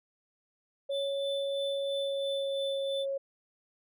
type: tone with pitch glide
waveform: sine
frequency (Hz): 554.4 to 548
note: C#5 to C#5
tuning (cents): 0 to -20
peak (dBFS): -30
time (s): 0.89-3.18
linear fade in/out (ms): 10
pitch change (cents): -20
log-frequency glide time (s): 1.87-2.71
type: tone with tremolo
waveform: triangle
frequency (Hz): 3520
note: A7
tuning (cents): 0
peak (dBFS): -34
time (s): 0.9-3.06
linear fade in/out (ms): 50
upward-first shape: sine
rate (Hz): 3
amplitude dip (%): 50
effects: none